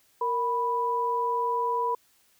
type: tone pair together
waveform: sine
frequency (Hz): 465.2 / 985.7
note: A#4 / B5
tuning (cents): -4 / -4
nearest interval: octave + minor second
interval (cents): 1300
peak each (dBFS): -30 / -25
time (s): 0.21-1.95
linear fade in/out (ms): 5
effects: white hiss -64 dBFS RMS until 2.39 s